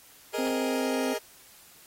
sawtooth chord, Ab suspended second, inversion none, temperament just, 415.3 / 467.2 / 623 Hz, Ab4 / Bb4 / Eb5, 0 / +4 / +2 cents, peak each -29 dBFS, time 0.33-1.19 s, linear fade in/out 20 ms
harmonic tone, 261.6 Hz, C4, in tune, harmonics 1 / 2 / 3, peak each -29 / -35 / -39 dBFS, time 0.38-1.14 s, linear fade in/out 10 ms
effects white hiss -54 dBFS RMS until 1.86 s + AAC 48 kbps

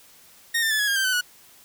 sawtooth tone with pitch steps, 1853 / 1791.9 / 1732.9 / 1675.8 / 1620.6 / 1567.2 / 1515.6 / 1465.6 Hz, A#6 / A6 / A6 / G#6 / G#6 / G6 / F#6 / F#6, -11 / +31 / -27 / +15 / -43 / -1 / +41 / -17 cents, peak -17 dBFS, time 0.54-1.212 s, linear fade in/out 10 ms, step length 84 ms, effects white hiss -52 dBFS RMS until 1.64 s

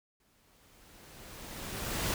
pink noise with exponential growth, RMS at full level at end -31 dBFS, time 0.2-2.14 s, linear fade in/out 2 ms, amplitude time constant 420 ms, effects none

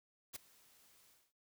white noise with ADSR envelope, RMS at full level -43 dBFS, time 0.33-1.33 s, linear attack 28 ms, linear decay 9 ms, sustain -24 dB, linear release 240 ms, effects none

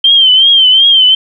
sine tone with vibrato, 3136 Hz, G7, in tune, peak -3 dBFS, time 0.04-1.15 s, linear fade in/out 5 ms, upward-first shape triangle, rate 2.7 Hz, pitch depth 91 cents each way, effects none

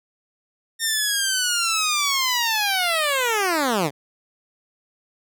10% pulse linear sweep, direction down, 1833 to 129.1 Hz, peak -11 dBFS, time 0.79-3.91 s, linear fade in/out 50 ms, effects none

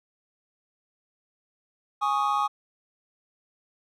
triangle chord, Ab suspended fourth, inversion none, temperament equal, 830.6 / 1108.7 / 1244.5 Hz, Ab5 / Db6 / Eb6, 0 / 0 / 0 cents, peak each -25 dBFS, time 2.01-2.48 s, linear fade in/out 20 ms, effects none

